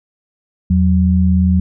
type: tone pair together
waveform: sine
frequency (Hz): 82.35 / 185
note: E2 / F#3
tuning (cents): -1 / 0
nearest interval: octave + major second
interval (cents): 1401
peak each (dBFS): -12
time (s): 0.7-1.6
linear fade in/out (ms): 5
effects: none